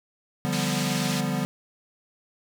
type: chord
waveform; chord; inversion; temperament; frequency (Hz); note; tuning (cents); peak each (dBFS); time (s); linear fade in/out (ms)
square; G dominant seventh; second; equal; 146.83 / 174.61 / 196 / 246.9; D3 / F3 / G3 / B3; 0 / 0 / 0 / 0; -31; 0.45-1.45; 0
type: band-pass noise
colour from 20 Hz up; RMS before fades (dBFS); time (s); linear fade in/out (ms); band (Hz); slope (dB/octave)
pink; -33; 0.52-1.21; 10; 2300 to 7500; 12
effects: none